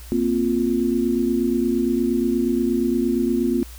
sine chord, Bb suspended second, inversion none, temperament equal, 233.1 / 261.6 / 349.2 Hz, Bb3 / C4 / F4, 0 / 0 / 0 cents, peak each -22 dBFS, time 0.12-3.63 s, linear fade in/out 0 ms, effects added 60 Hz sine -37 dBFS peak until 3.78 s + white hiss -45 dBFS RMS until 3.78 s

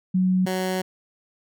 sine / 15% pulse tone pair in turn, 185 / 186.01 Hz, F#3 / F#3, 0 / +9 cents, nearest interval unison, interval 9 cents, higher second, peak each -17 dBFS, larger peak neither, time 0.14-0.46 / 0.46-0.82 s, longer second, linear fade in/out 10 ms, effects none

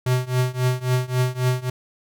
square tone with tremolo, 126.6 Hz, B2, 43 cents sharp, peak -16 dBFS, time 0.06-1.7 s, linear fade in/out 5 ms, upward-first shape triangle, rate 3.7 Hz, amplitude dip 95%, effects none

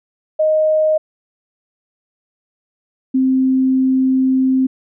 sine tone pair in turn, 622.3 / 261.6 Hz, D#5 / C4, 0 / 0 cents, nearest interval octave + minor third, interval 1500 cents, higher first, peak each -11 dBFS, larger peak neither, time 0.39-0.98 / 3.14-4.67 s, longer second, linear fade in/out 10 ms, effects none

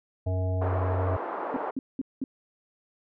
harmonic tone, 92.5 Hz, F#2, in tune, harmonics 1 / 3 / 5 / 7 / 9, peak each -25 / -39 / -39 / -35 / -46 dBFS, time 0.26-1.17 s, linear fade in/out 10 ms
white band-pass noise, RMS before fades -33 dBFS, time 0.61-1.71 s, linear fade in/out 10 ms, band 330 to 1100 Hz, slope 24 dB/octave
sine tone bursts, 265.9 Hz, C4, 28 cents sharp, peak -26 dBFS, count 4, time 1.54-2.24 s, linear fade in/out 2 ms, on 25 ms, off 200 ms
effects none

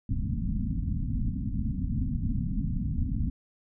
pink low-pass noise, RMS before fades -29 dBFS, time 0.09-3.3 s, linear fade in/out 5 ms, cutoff 270 Hz, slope 96 dB/octave, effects none

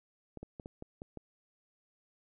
clicks, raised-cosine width 2 ms, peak -30 dBFS, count 7, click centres 0.373 / 0.43 / 0.598 / 0.659 / 0.824 / 1.019 / 1.173 s, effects none

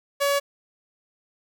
sawtooth tone, 565 Hz, C#5, 33 cents sharp, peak -16 dBFS, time 0.2-0.4 s, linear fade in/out 20 ms, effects none

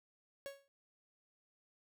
45% pulse tone with exponential decay, 554.4 Hz, C#5, in tune, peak -40 dBFS, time 0.46-0.68 s, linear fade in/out 0 ms, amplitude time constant 47 ms, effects none

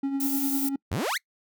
triangle tone with tremolo, 274.8 Hz, C#4, 15 cents flat, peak -21 dBFS, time 0.03-0.76 s, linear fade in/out 5 ms, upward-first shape triangle, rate 10 Hz, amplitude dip 55%
violet noise, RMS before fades -30 dBFS, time 0.2-0.69 s, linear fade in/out 5 ms
sawtooth exponential sweep, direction up, 69.8 to 2349 Hz, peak -22 dBFS, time 0.91-1.18 s, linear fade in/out 10 ms
effects noise-tail reverb RT60 0.1 s tail -26 dB re dry

